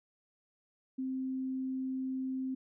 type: tone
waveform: sine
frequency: 261.6 Hz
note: C4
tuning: in tune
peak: -33 dBFS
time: 0.98-2.55 s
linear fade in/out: 10 ms
effects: none